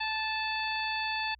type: harmonic tone with a mistuned harmonic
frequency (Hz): 875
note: A5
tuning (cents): -10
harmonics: 1 / 2 / 3 / 4 / 5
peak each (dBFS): -34 / -36 / -35 / -40 / -39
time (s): 0-1.35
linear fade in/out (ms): 10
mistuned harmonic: 5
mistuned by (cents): +30
effects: added 60 Hz sine -57 dBFS peak until 1.39 s